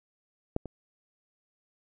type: clicks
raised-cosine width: 2 ms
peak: -14 / -25 dBFS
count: 2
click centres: 0.564 / 0.657 s
effects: none